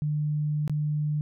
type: tone with dropouts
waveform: sine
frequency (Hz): 150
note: D3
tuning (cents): +37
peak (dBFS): -24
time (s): 0.02-1.21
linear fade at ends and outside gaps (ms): 0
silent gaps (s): 0.678-0.696
effects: none